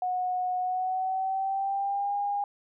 sine tone with pitch glide, 731 to 811.1 Hz, F#5 to G#5, -21 to -41 cents, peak -26 dBFS, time 0.02-2.44 s, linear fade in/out 2 ms, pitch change +180 cents, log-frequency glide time 0.59-2.16 s, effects none

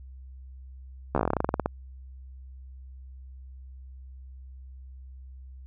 slowing click train, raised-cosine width 1 ms, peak -10 dBFS, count 17, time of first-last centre 1.15-1.659 s, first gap 13 ms, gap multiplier 1.11, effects added 65 Hz sine -42 dBFS peak until 5.66 s

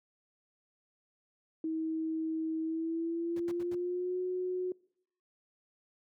sine tone with pitch glide, 320 to 365.5 Hz, D#4 to F#4, +49 to -21 cents, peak -31 dBFS, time 1.64-4.72 s, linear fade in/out 2 ms, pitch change +230 cents, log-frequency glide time 2.61-4.19 s
brown noise bursts, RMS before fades -42 dBFS, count 4, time 3.36-3.749 s, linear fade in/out 5 ms, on 38 ms, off 79 ms
effects noise-tail reverb RT60 0.7 s tail -25 dB re dry + high-pass 150 Hz 12 dB/octave

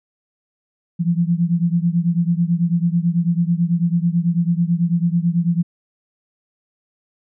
sine beating tone pair, 168 / 177.1 Hz, E3 / F3, +33 / +24 cents, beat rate 9.1 Hz, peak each -17 / -19 dBFS, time 0.99-5.63 s, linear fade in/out 20 ms, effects none

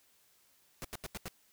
pink noise bursts, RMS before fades -41 dBFS, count 5, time 0.82-1.282 s, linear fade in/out 0 ms, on 26 ms, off 83 ms, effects white hiss -68 dBFS RMS until 1.52 s

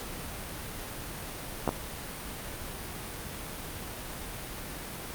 clicks, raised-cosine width 1 ms, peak -12 dBFS, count 2, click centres 1.677 / 1.691 s, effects pink hiss -39 dBFS RMS until 5.14 s + Opus 48 kbps

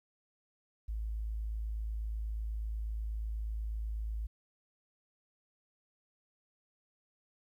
sine tone, 54.1 Hz, A1, 29 cents flat, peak -34 dBFS, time 0.88-4.27 s, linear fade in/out 10 ms, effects 12-bit

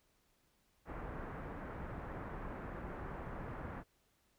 pink low-pass noise, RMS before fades -45 dBFS, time 0.85-3.84 s, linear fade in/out 50 ms, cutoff 1700 Hz, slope 24 dB/octave, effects pink hiss -75 dBFS RMS until 4.38 s

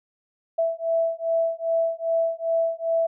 sine beating tone pair, 659.3 / 661.8 Hz, E5 / E5, 0 / +7 cents, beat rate 2.5 Hz, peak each -24 / -24 dBFS, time 0.58-3.07 s, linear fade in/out 10 ms, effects none

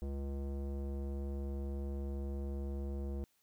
square tone with low-pass filter, 69.3 Hz, C#2, in tune, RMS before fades -39 dBFS, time 0.02-3.24 s, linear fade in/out 0 ms, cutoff 480 Hz, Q 1.4, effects white hiss -75 dBFS RMS until 3.42 s

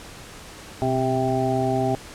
harmonic tone with a mistuned harmonic, 130.81 Hz, C3, in tune, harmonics 1 / 2 / 3 / 5 / 6, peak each -26 / -26 / -26 / -26 / -26 dBFS, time 0.82-1.95 s, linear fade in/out 0 ms, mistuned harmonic 1, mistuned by -73 cents, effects pink hiss -41 dBFS RMS until 2.14 s + low-pass 10000 Hz 12 dB/octave

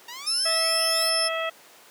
10% pulse exponential sweep, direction up, 918 to 4435 Hz, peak -28 dBFS, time 0.08-1.1 s, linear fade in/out 5 ms
35% pulse tone, 5274 Hz, E8, in tune, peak -20 dBFS, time 0.26-1.29 s, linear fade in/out 20 ms
harmonic tone, 652 Hz, E5, 19 cents flat, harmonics 1 / 2 / 3 / 4 / 5, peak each -28 / -31 / -33 / -34 / -35 dBFS, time 0.45-1.5 s, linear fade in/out 10 ms
effects pink hiss -50 dBFS RMS until 1.9 s + high-pass 400 Hz 12 dB/octave

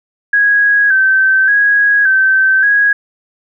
sine tone with vibrato, 1600 Hz, G6, 35 cents sharp, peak -7 dBFS, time 0.33-2.93 s, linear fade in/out 5 ms, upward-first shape square, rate 0.87 Hz, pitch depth 58 cents each way, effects none

